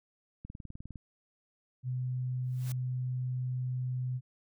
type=click train; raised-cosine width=5 ms; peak=-31 dBFS; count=11; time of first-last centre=0.45-0.958 s; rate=19.7 Hz
type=tone; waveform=sine; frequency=126.7 Hz; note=B2; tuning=45 cents sharp; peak=-31 dBFS; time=1.83-4.21 s; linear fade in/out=50 ms
type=noise with exponential growth; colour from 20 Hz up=white; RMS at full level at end=-43 dBFS; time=2.43-2.72 s; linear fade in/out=2 ms; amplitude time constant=61 ms
effects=none